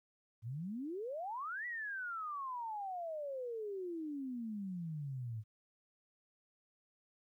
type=exponential two-way sweep; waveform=sine; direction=up then down; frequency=105.2 to 1973 to 105.2 Hz; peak=-39 dBFS; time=0.42-5.44 s; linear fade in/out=50 ms; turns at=1.66 s; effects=13-bit